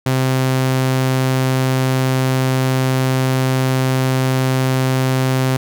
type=tone; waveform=sawtooth; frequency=130.6 Hz; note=C3; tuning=3 cents flat; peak=-10 dBFS; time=0.06-5.57 s; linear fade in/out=5 ms; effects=none